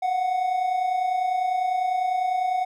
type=tone pair together; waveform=triangle; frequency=710 / 740 Hz; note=F5 / F#5; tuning=+28 / 0 cents; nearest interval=minor second; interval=72 cents; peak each=-28 / -20 dBFS; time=0.02-2.65 s; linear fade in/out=10 ms; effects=none